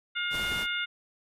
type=harmonic tone; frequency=711 Hz; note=F5; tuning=31 cents sharp; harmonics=2 / 3 / 4 / 5; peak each=-32 / -34 / -35 / -36 dBFS; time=0.15-0.86 s; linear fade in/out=20 ms
type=noise; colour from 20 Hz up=pink; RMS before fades=-38 dBFS; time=0.3-0.67 s; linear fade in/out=50 ms
effects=resampled to 32000 Hz